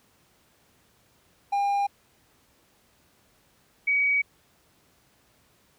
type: tone pair in turn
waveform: triangle / sine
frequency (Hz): 804 / 2264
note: G5 / C#7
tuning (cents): +44 / +36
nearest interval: octave + tritone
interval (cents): 1792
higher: second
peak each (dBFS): -20 / -20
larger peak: neither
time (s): 1.52-1.87 / 3.87-4.22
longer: neither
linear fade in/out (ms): 10
effects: pink hiss -63 dBFS RMS until 5.78 s + high-pass 60 Hz 12 dB/octave